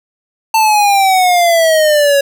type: exponential sweep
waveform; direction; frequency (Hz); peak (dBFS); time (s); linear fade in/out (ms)
square; down; 894 to 554.4; -8; 0.54-2.21; 5
effects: none